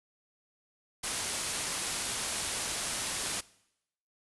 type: low-pass noise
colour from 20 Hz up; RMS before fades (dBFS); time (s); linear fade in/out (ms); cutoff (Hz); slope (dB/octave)
white; -35; 1.03-3.41; 10; 11000; 96
effects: noise-tail reverb RT60 0.8 s tail -21 dB re dry